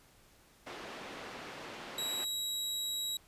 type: band-pass noise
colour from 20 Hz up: pink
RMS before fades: -46 dBFS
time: 0.66-2.25 s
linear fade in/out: 10 ms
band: 280 to 3600 Hz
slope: 12 dB/octave
type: tone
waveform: sawtooth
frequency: 3860 Hz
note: B7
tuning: 40 cents flat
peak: -31 dBFS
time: 1.98-3.17 s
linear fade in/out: 2 ms
effects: pink hiss -63 dBFS RMS until 3.27 s + resampled to 32000 Hz